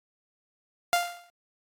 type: tone with exponential decay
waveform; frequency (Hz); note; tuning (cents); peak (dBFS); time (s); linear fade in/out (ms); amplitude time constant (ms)
sawtooth; 698.5; F5; 0; -15; 0.93-1.3; 0; 79
effects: AAC 48 kbps